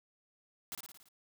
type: noise with echo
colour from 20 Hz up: white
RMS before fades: -41 dBFS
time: 0.72-0.75 s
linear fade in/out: 0 ms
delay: 56 ms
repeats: 6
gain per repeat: -4 dB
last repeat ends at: 1.086 s
effects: none